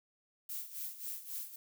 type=noise with tremolo; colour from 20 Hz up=violet; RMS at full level=-40 dBFS; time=0.49-1.56 s; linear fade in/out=5 ms; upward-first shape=sine; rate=3.7 Hz; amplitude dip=75%; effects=none